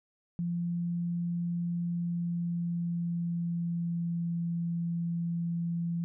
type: tone with pitch glide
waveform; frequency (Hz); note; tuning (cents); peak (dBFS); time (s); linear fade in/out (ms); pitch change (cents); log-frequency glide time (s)
sine; 172.4 to 169.73; F3 to F3; -22 to -49; -29; 0.39-6.04; 0; -27; 1.87-4.4
effects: none